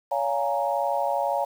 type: chord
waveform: sine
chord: Bb minor seventh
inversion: first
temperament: equal with one note detuned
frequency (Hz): 565.4 / 698.5 / 830.6 / 932.3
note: Db5 / F5 / Ab5 / Bb5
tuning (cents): +34 / 0 / 0 / 0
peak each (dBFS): -27 / -28 / -28 / -29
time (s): 0.11-1.45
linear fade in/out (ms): 10
effects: 8-bit